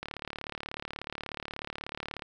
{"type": "click train", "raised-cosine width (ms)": 0.3, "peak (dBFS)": -20, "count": 81, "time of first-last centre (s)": [0.03, 2.222], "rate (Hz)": 36.5, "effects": []}